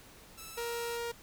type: tone with vibrato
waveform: 5% pulse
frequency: 1318.5 Hz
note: E6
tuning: in tune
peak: -34 dBFS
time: 0.37-0.98 s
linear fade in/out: 20 ms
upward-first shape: triangle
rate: 19 Hz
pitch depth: 31 cents each way
type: tone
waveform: sawtooth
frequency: 470 Hz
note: A#4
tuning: 14 cents sharp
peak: -31 dBFS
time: 0.57-1.12 s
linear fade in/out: 10 ms
effects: pink hiss -55 dBFS RMS until 1.22 s